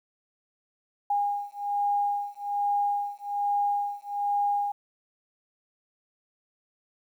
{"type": "beating tone pair", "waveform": "sine", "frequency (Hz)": [814, 815.2], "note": ["G#5", "G#5"], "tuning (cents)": [-35, -32], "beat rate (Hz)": 1.2, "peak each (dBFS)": -28, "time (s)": [1.1, 4.72], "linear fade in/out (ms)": 5, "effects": ["10-bit"]}